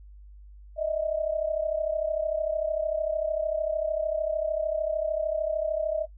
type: tone pair together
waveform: sine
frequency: 612 / 645.3 Hz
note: D#5 / E5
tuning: -29 / -37 cents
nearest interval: minor second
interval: 92 cents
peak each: -28 dBFS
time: 0.76-6.07 s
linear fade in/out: 50 ms
effects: noise-tail reverb RT60 0.1 s tail -22 dB re dry + added 50 Hz sine -45 dBFS peak until 6.17 s